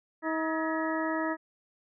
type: harmonic tone with a mistuned harmonic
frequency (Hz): 319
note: D#4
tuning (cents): +43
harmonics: 1 / 2 / 3 / 4 / 5 / 6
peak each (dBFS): -31 / -34 / -36 / -37 / -38 / -39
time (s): 0.22-1.37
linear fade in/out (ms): 50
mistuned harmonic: 5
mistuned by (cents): +91
effects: none